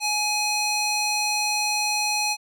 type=tone with band-pass filter; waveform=square; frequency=840 Hz; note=G#5; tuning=19 cents sharp; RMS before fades=-24 dBFS; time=0-2.37 s; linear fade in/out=50 ms; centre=5000 Hz; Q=0.88; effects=none